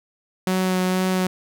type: tone with vibrato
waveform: sawtooth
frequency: 185.2 Hz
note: F#3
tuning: 2 cents sharp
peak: -15 dBFS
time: 0.47-1.27 s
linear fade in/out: 2 ms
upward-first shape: sine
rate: 2.1 Hz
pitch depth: 12 cents each way
effects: none